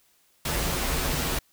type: noise with comb filter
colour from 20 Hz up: pink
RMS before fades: -27 dBFS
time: 0.45-1.39 s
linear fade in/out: 5 ms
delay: 9.7 ms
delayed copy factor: -0.6
effects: white hiss -64 dBFS RMS until 1.52 s